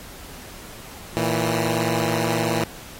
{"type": "tone pair together", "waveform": "10% pulse", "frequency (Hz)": [115.39, 163.8], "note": ["A#2", "E3"], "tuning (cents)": [-17, -11], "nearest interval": "tritone", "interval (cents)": 606, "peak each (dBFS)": -15, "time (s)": [1.17, 2.64], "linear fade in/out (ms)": 0, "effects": ["pink hiss -41 dBFS RMS until 2.99 s", "AAC 48 kbps"]}